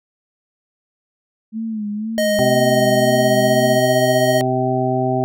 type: tone with vibrato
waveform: sine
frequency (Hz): 215.8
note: A3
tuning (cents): -33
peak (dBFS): -21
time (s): 1.52-3.8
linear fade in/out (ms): 50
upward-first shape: sine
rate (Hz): 2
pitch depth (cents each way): 77
type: tone with pitch glide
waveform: square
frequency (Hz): 622.3 to 626.6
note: D#5 to D#5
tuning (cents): 0 to +12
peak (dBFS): -16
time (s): 2.18-4.41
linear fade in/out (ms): 0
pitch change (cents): +12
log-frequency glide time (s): 2.97-3.35
type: harmonic tone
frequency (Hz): 128.4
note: C3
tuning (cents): -32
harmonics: 1 / 2 / 3 / 5 / 6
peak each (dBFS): -22 / -22 / -22 / -22 / -22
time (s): 2.39-5.24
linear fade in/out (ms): 0
effects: none